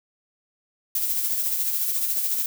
violet noise with tremolo, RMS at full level -23 dBFS, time 0.95-2.46 s, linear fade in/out 2 ms, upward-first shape sine, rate 14 Hz, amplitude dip 40%, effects none

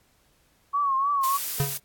sine tone with vibrato, 1108.7 Hz, C#6, in tune, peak -21 dBFS, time 0.73-1.38 s, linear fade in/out 20 ms, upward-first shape triangle, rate 3.3 Hz, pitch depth 90 cents each way
blue noise, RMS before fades -30 dBFS, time 1.23-1.78 s, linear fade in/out 10 ms
square tone with exponential decay, 140 Hz, C#3, 18 cents sharp, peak -19 dBFS, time 1.6-1.8 s, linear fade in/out 0 ms, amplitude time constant 43 ms
effects pink hiss -64 dBFS RMS until 1.84 s + AAC 64 kbps

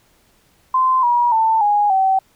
sine tone with pitch steps, 1035 / 960.1 / 890.7 / 826.2 / 766.5 Hz, C6 / B5 / A5 / G#5 / G5, -19 / -49 / +21 / -9 / -39 cents, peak -12 dBFS, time 0.74-2.19 s, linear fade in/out 5 ms, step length 290 ms, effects pink hiss -57 dBFS RMS until 2.35 s

